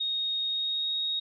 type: tone with pitch glide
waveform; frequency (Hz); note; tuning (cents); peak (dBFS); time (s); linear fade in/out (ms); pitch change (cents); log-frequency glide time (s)
sine; 3729 to 3757; A#7 to A#7; 0 to +13; -27; 0-1.2; 10; +13; 0.47-0.91
effects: none